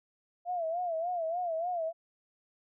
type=tone with vibrato; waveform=sine; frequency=682 Hz; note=F5; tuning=41 cents flat; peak=-30 dBFS; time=0.45-1.93 s; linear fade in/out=50 ms; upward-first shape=sine; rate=3.4 Hz; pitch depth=110 cents each way; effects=none